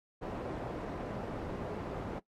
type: low-pass noise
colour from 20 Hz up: white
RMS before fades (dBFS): -39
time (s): 0.21-2.2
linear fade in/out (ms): 20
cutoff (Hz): 590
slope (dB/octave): 12
effects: noise-tail reverb RT60 0.1 s tail -18 dB re dry + MP3 64 kbps